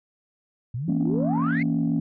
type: exponential sweep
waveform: sine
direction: up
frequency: 110 to 2217 Hz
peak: -26 dBFS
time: 0.74-1.63 s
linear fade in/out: 5 ms
type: chord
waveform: sine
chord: A# diminished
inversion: second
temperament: equal with one note detuned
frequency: 164.81 / 233.1 / 279.3 Hz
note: E3 / A#3 / C#4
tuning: 0 / 0 / +13 cents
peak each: -24 dBFS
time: 0.88-2 s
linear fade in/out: 5 ms
effects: tanh soft clip ceiling -15 dBFS